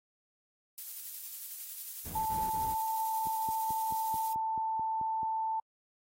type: noise with tremolo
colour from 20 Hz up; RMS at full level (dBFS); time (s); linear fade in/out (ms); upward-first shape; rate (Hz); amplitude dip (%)
violet; -40; 0.78-4.33; 0; square; 11; 25
type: noise bursts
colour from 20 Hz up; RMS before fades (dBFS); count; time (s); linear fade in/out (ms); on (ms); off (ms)
brown; -42; 3; 2.05-2.744; 10; 210; 32
type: tone with pitch glide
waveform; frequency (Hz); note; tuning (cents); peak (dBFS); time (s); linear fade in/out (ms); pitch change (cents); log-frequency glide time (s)
sine; 880 to 886.6; A5 to A5; 0 to +13; -30; 2.15-5.6; 5; +13; 2.41-2.94
type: click train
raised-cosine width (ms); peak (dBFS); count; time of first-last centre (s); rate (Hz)
3; -34; 10; 3.27-5.231; 4.59
effects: high-pass 60 Hz 12 dB/octave + AAC 48 kbps